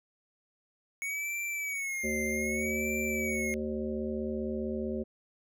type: tone with vibrato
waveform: square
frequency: 2217 Hz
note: C#7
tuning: in tune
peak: -33 dBFS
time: 1.02-3.54 s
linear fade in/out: 0 ms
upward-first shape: sine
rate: 0.64 Hz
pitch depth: 100 cents each way
type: harmonic tone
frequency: 75.4 Hz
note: D2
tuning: 46 cents sharp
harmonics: 1 / 3 / 5 / 7 / 8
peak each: -42 / -34 / -36 / -39 / -44 dBFS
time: 2.03-5.04 s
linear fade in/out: 20 ms
effects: none